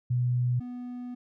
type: tone pair in turn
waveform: sine / triangle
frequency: 123.47 / 246.3 Hz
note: B2 / B3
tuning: 0 / -5 cents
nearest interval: octave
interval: 1195 cents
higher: second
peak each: -23 / -33 dBFS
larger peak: first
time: 0.1-0.6 / 0.6-1.15 s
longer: second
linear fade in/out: 10 ms
effects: none